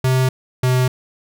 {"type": "tone pair in turn", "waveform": "square", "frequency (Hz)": [129.6, 127.45], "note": ["C3", "C3"], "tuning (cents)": [-16, -45], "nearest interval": "unison", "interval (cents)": 29, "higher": "first", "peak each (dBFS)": -14, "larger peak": "neither", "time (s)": [[0.04, 0.29], [0.63, 0.88]], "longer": "neither", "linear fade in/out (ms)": 5, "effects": []}